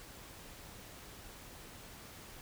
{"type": "silence", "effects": ["pink hiss -52 dBFS RMS until 2.41 s"]}